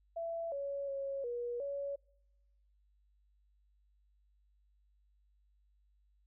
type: tone with pitch steps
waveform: sine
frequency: 668 / 560 / 550 / 480.3 / 562 Hz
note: E5 / C#5 / C#5 / B4 / C#5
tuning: +23 / +18 / -14 / -48 / +24 cents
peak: -36 dBFS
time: 0.16-1.96 s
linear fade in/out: 10 ms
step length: 360 ms
effects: noise-tail reverb RT60 0.9 s tail -26 dB re dry + added 50 Hz sine -68 dBFS peak until 6.26 s